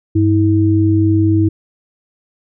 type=tone pair together; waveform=sine; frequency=99.3 / 322.1 Hz; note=G2 / E4; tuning=+23 / -40 cents; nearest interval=octave + minor sixth; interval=2037 cents; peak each=-12 dBFS; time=0.15-1.49 s; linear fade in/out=10 ms; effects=none